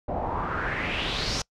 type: noise with low-pass filter sweep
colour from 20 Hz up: pink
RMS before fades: -29 dBFS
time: 0.08-1.42 s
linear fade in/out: 5 ms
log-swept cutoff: 640 to 5900 Hz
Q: 3.6
effects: noise-tail reverb RT60 0.1 s tail -25 dB re dry